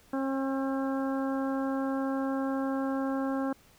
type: harmonic tone with a mistuned harmonic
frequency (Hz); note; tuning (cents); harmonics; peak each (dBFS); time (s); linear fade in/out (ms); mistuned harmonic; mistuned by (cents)
269.4; C#4; -49; 1 / 2 / 3 / 4 / 5 / 6; -29 / -35 / -39 / -41 / -43 / -45; 0.13-3.53; 5; 6; -20
effects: pink hiss -60 dBFS RMS until 3.78 s